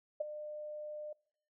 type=tone with ADSR envelope; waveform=sine; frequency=602 Hz; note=D5; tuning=43 cents sharp; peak=-29 dBFS; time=0.2-1.13 s; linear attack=9 ms; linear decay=15 ms; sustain=-12 dB; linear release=6 ms; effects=noise-tail reverb RT60 0.7 s tail -25 dB re dry